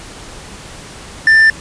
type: tone with hard clipping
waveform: sine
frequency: 1780 Hz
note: A6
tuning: 20 cents sharp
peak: -6 dBFS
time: 1.27-1.5 s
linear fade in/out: 2 ms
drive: 3 dB
effects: pink hiss -33 dBFS RMS until 1.6 s + resampled to 22050 Hz